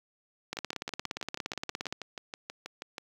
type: two click trains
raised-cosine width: 0.2 ms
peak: -21 / -16 dBFS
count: 16 / 25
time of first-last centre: 0.57-2.982 / 0.53-1.925 s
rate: 6.22 / 17.2 Hz
effects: high-pass 80 Hz 12 dB/octave + 8-bit